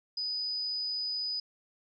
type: tone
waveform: sine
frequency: 4978 Hz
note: D#8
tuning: in tune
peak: -31 dBFS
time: 0.17-1.4 s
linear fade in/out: 5 ms
effects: none